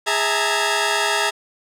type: tone cluster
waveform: 15% pulse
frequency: 412.5 / 651 / 893 / 933 / 1660 Hz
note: G#4 / E5 / A5 / A#5 / G#6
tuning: -12 / -22 / +25 / +1 / -1 cents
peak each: -18 dBFS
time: 0.06-1.31 s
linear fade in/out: 20 ms
effects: low-pass 11000 Hz 12 dB/octave